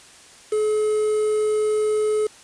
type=tone with quantisation; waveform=triangle; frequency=427.1 Hz; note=G#4; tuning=48 cents sharp; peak=-16 dBFS; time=0.52-2.27 s; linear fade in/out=5 ms; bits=6; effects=white hiss -47 dBFS RMS until 2.43 s + resampled to 22050 Hz